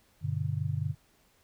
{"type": "chord", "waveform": "sine", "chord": "G major", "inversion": "none", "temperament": "just", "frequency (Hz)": [98, 122.5, 147], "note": ["G2", "B2", "D3"], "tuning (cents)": [0, -14, 2], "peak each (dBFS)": [-33, -34, -32], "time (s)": [0.21, 0.95], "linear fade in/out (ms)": 50, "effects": ["pink hiss -66 dBFS RMS until 1.43 s"]}